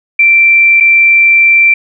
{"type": "tone with dropouts", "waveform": "sine", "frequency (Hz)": 2349, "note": "D7", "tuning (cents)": 0, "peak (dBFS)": -3, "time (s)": [0.19, 1.74], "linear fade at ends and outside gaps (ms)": 5, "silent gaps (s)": [0.802, 0.806], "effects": []}